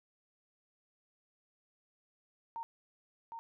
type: tone with echo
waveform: sine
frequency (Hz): 918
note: A#5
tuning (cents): -27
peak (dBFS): -38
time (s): 2.56-2.63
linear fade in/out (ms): 0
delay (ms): 760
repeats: 1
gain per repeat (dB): -4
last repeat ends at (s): 3.39
effects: none